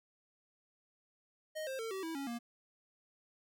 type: tone with pitch steps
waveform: square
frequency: 622.3 / 529.4 / 450.3 / 383.1 / 325.9 / 277.2 / 235.8 Hz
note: D#5 / C5 / A4 / G4 / E4 / C#4 / A#3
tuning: 0 / +20 / +40 / -40 / -20 / 0 / +20 cents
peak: -39 dBFS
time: 1.55-2.39 s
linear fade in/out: 20 ms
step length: 120 ms
effects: none